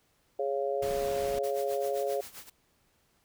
harmonic tone, 138.59 Hz, C#3, in tune, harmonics 3 / 4 / 5, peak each -32 / -31 / -35 dBFS, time 0.39-2.21 s, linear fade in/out 5 ms
pink noise, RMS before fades -41 dBFS, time 0.82-1.39 s, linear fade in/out 5 ms
white noise with tremolo, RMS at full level -44 dBFS, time 1.43-2.5 s, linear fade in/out 10 ms, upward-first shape sine, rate 7.6 Hz, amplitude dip 80%
effects pink hiss -70 dBFS RMS until 3.24 s

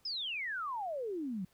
sine exponential sweep, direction down, 5270 to 174.61 Hz, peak -35 dBFS, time 0.05-1.45 s, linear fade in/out 5 ms, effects pink hiss -70 dBFS RMS until 1.53 s

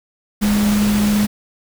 sine tone in noise, 207.7 Hz, G#3, in tune, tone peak -13 dBFS, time 0.41-1.27 s, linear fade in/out 20 ms, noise pink, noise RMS -24 dBFS, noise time 0.41-1.27 s, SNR +8 dB, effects none

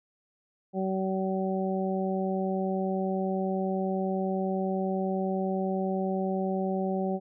harmonic tone, 190 Hz, F#3, 46 cents sharp, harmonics 1 / 2 / 3 / 4, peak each -29 / -32 / -34 / -35 dBFS, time 0.73-7.2 s, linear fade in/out 50 ms, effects none

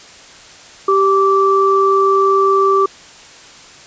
sine tone pair together, 390.8 / 1165.3 Hz, G4 / D6, -5 / -14 cents, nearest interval octave + perfect fifth, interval 1891 cents, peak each -12 dBFS, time 0.88-2.86 s, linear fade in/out 5 ms, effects white hiss -39 dBFS RMS until 3.86 s + resampled to 16000 Hz

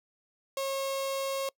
sawtooth tone with notch filter, 543 Hz, C#5, 36 cents flat, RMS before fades -32 dBFS, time 0.57-1.49 s, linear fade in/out 2 ms, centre 1700 Hz, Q 1.8, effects noise-tail reverb RT60 0.1 s tail -25 dB re dry

